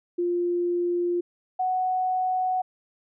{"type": "tone pair in turn", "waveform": "sine", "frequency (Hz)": [350, 741.6], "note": ["F4", "F#5"], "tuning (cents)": [4, 4], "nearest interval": "octave + minor second", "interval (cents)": 1300, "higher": "second", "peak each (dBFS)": -22, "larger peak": "neither", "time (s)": [[0.18, 1.21], [1.59, 2.62]], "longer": "neither", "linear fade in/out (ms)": 10, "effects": []}